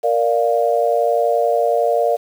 sine chord, Bb major, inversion none, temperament equal, 466.2 / 587.3 / 698.5 Hz, Bb4 / D5 / F5, 0 / 0 / 0 cents, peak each -18 dBFS, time 0.03-2.17 s, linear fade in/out 20 ms, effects 7-bit

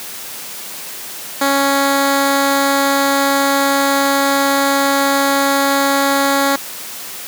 10% pulse tone, 277.2 Hz, C#4, in tune, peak -4 dBFS, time 1.41-6.56 s, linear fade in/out 5 ms, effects white hiss -29 dBFS RMS until 7.27 s + high-pass 150 Hz 12 dB/octave

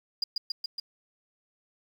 sine tone with echo, 4858 Hz, D#8, 42 cents flat, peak -23 dBFS, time 0.22-0.24 s, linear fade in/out 5 ms, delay 140 ms, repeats 4, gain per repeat -2 dB, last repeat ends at 0.8 s, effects tanh soft clip ceiling -20 dBFS + 9-bit

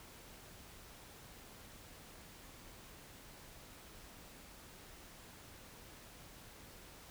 silence, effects pink hiss -56 dBFS RMS until 7.1 s

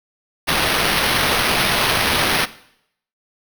blue noise with sample-and-hold, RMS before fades -18 dBFS, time 0.47-2.46 s, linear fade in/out 20 ms, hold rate 7350 Hz, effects noise-tail reverb RT60 0.7 s tail -17 dB re dry

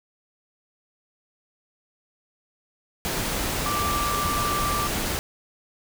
sine tone in noise, 1174.7 Hz, D6, in tune, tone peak -25 dBFS, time 3.66-4.87 s, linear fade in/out 0 ms, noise pink, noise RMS -27 dBFS, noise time 3.05-5.19 s, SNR -1 dB, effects none

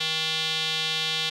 square tone with band-pass filter, 158.8 Hz, D#3, 36 cents sharp, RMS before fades -27 dBFS, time 0-1.3 s, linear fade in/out 10 ms, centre 3500 Hz, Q 3.8, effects none

